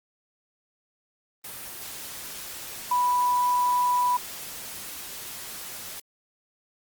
sine tone in noise, 986 Hz, B5, 3 cents flat, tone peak -20 dBFS, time 2.91-4.17 s, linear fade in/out 5 ms, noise white, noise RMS -38 dBFS, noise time 1.44-6 s, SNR +15 dB, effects Opus 32 kbps

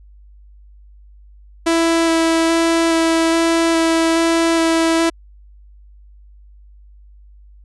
sawtooth tone with vibrato, 329.6 Hz, E4, in tune, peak -9 dBFS, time 1.66-5.1 s, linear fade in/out 10 ms, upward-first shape square, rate 1.2 Hz, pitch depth 9 cents each way, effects added 50 Hz sine -41 dBFS peak until 7.64 s + resampled to 24000 Hz

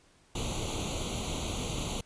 pink noise with comb filter, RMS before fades -34 dBFS, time 0.35-2.01 s, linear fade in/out 5 ms, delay 0.29 ms, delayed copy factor +0.95, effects pink hiss -63 dBFS RMS until 2.05 s + resampled to 22050 Hz

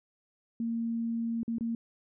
sine tone with dropouts, 230.4 Hz, A#3, 20 cents flat, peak -29 dBFS, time 0.6-1.75 s, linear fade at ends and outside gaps 2 ms, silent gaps 1.432-1.479 / 1.584-1.608 s, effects none

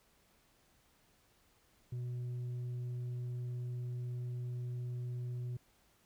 triangle tone with tanh clipping, 122.9 Hz, B2, 8 cents flat, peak -38 dBFS, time 1.92-5.57 s, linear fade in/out 5 ms, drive 8 dB, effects pink hiss -70 dBFS RMS until 6.05 s

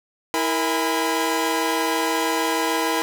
sawtooth tone cluster, 325.5 / 468 / 818 / 1003 Hz, E4 / A#4 / G#5 / B5, -22 / +7 / -26 / +26 cents, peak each -21 / -22 / -23 / -22 dBFS, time 0.34-3.02 s, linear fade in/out 0 ms, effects none

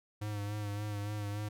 square tone with vibrato, 103.7 Hz, G#2, 2 cents flat, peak -36 dBFS, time 0.21-1.49 s, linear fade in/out 10 ms, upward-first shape sine, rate 3.5 Hz, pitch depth 35 cents each way, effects none

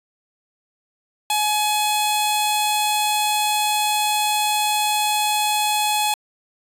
15% pulse tone with notch filter, 845 Hz, G#5, 30 cents sharp, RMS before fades -20 dBFS, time 1.3-6.14 s, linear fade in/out 2 ms, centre 1800 Hz, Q 0.9, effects resampled to 32000 Hz

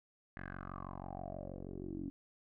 10% pulse tone with low-pass filter sweep, 46.25 Hz, F#1, in tune, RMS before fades -45 dBFS, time 0.37-2.1 s, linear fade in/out 0 ms, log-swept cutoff 1800 to 280 Hz, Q 6.9, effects none

